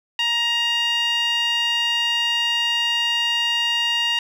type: tone with band-pass filter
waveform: sawtooth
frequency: 940 Hz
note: A#5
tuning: 14 cents sharp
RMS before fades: -21 dBFS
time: 0.19-4.19 s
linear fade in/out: 2 ms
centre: 2800 Hz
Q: 3.7
effects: none